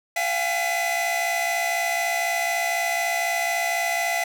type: tone cluster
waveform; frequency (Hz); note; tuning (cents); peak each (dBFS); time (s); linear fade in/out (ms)
45% pulse; 688 / 752 / 820 / 2010 / 2494; F5 / F#5 / G#5 / B6 / D#7; -26 / +28 / -22 / +30 / +3; -26 / -31 / -33 / -26 / -34; 0.16-4.24; 5
effects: none